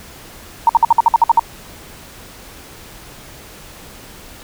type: tone bursts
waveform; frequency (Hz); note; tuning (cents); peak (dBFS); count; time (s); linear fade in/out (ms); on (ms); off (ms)
sine; 924; A#5; -16; -5; 10; 0.67-1.395; 2; 23; 55
effects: pink hiss -38 dBFS RMS until 4.43 s